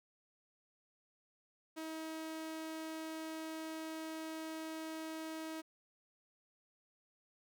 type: tone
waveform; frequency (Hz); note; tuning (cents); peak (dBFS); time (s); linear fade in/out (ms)
sawtooth; 318.7; D#4; +42; -38; 1.76-5.62; 20
effects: none